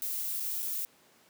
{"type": "noise with dropouts", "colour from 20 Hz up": "violet", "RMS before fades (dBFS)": -34, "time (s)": [0.02, 0.85], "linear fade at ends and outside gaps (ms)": 0, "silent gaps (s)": [[0.238, 0.241], [0.399, 0.403], [0.622, 0.627]], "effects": ["pink hiss -62 dBFS RMS until 1.29 s", "high-pass 200 Hz 12 dB/octave"]}